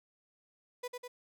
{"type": "tone with echo", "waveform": "35% pulse", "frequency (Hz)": 493.9, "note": "B4", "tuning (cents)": 0, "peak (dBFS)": -35, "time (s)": [0.83, 0.88], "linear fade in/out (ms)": 10, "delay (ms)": 100, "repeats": 2, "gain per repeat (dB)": -3, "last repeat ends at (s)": 1.08, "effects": []}